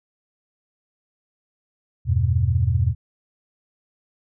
sine chord, E minor, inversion none, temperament equal, 82.41 / 98 / 123.47 Hz, E2 / G2 / B2, 0 / 0 / 0 cents, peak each -21 dBFS, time 2.05-2.95 s, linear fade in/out 50 ms, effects none

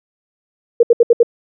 sine tone bursts, 470 Hz, A#4, 14 cents sharp, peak -5 dBFS, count 5, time 0.8-1.231 s, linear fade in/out 5 ms, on 31 ms, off 69 ms, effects none

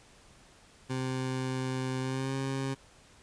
20% pulse tone with pitch glide, 130 to 134.74 Hz, C3 to C#3, -11 to -49 cents, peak -26 dBFS, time 0.89-2.75 s, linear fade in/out 20 ms, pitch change +62 cents, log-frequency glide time 2.01-2.34 s, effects pink hiss -58 dBFS RMS until 3.22 s + resampled to 22050 Hz

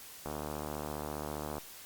click train, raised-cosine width 1 ms, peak -24 dBFS, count 100, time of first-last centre 0.26-1.582 s, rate 74.9 Hz, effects white hiss -50 dBFS RMS until 1.85 s + Opus 48 kbps

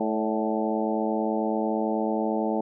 harmonic tone with a mistuned harmonic, 109.1 Hz, A2, 14 cents flat, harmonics 2 / 3 / 4 / 5 / 6 / 7 / 8, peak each -28 / -30 / -31 / -32 / -33 / -33 / -34 dBFS, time 0-2.61 s, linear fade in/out 5 ms, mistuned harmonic 5, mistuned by +50 cents, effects none

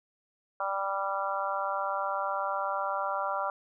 harmonic tone, 196 Hz, G3, in tune, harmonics 3 / 4 / 5 / 6 / 7, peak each -35 / -35 / -35 / -35 / -35 dBFS, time 0.6-3.5 s, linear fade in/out 2 ms, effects none

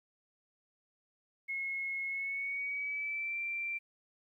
sine tone with pitch glide, 2172 to 2355 Hz, C#7 to D7, -36 to +4 cents, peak -34 dBFS, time 1.48-3.79 s, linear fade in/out 20 ms, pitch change +140 cents, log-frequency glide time 2.06-3.39 s, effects 12-bit

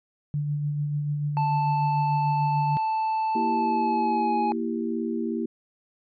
sine tone with tremolo, 146.83 Hz, D3, in tune, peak -23 dBFS, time 0.34-2.77 s, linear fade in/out 0 ms, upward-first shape sine, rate 6.8 Hz, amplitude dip 30%
triangle tone with pitch glide, 880 to 836.9 Hz, A5 to G#5, 0 to +13 cents, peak -21 dBFS, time 1.37-4.52 s, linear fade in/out 0 ms, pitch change -87 cents, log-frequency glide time 3.48-4.34 s
sine chord, E diminished, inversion second, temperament equal, 233.1 / 329.6 / 392 Hz, Bb3 / E4 / G4, 0 / 0 / 0 cents, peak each -28 / -30 / -32 dBFS, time 3.35-5.46 s, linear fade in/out 5 ms
effects resampled to 11025 Hz

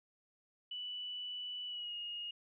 sine tone with pitch glide, 2967 to 2863 Hz, F#7 to F7, +4 to +42 cents, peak -40 dBFS, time 0.71-2.31 s, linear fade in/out 5 ms, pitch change -62 cents, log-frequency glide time 1.66-1.95 s, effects none

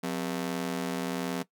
sawtooth ring-modulated tone, 220 Hz, A3, in tune, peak -23 dBFS, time 0.03-1.43 s, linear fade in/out 10 ms, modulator 40.6 Hz, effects noise-tail reverb RT60 0.1 s tail -18 dB re dry

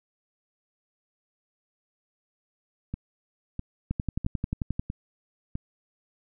two click trains, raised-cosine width 5 ms, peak -19 / -15 dBFS, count 5 / 11, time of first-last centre 2.94-5.554 / 3.91-4.795 s, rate 1.53 / 11.3 Hz, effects none

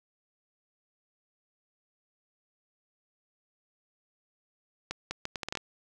accelerating click train, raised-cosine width 0.2 ms, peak -16 dBFS, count 9, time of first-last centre 4.91-5.573 s, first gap 200 ms, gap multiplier 0.72, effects none

